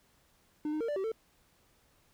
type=tone with pitch steps; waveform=triangle; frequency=301.6 / 307.7 / 460.3 / 587 / 384.2 / 446 Hz; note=D4 / D#4 / A#4 / D5 / G4 / A4; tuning=+46 / -19 / -22 / -1 / -35 / +23 cents; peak=-29 dBFS; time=0.65-1.118 s; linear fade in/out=2 ms; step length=78 ms; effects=pink hiss -68 dBFS RMS until 2.13 s